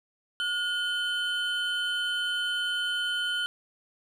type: tone pair together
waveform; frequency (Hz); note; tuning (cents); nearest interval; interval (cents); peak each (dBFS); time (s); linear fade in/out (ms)
triangle; 1441 / 3059; F#6 / G7; -46 / -43; octave + minor second; 1303; -28; 0.4-3.46; 0
effects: none